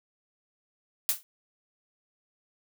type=noise with exponential decay; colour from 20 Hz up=blue; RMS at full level=-21 dBFS; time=1.09-1.23 s; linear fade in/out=0 ms; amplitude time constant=29 ms; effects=none